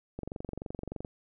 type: click train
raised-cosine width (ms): 2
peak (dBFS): -24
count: 21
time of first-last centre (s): 0.19-1.048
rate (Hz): 23.3
effects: none